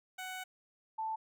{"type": "tone pair in turn", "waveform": ["15% pulse", "sine"], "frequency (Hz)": [745, 881.6], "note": ["F#5", "A5"], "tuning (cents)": [12, 3], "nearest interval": "minor third", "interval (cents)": 291, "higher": "second", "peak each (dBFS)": [-34, -34], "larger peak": "neither", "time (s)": [[0.18, 0.44], [0.98, 1.16]], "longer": "first", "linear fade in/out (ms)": 10, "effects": []}